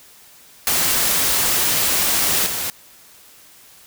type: noise with level steps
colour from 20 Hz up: white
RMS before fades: -18 / -24 dBFS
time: 0.67-2.7 s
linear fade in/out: 0 ms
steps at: 2.46 s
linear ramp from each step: 5 ms
effects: white hiss -47 dBFS RMS until 3.86 s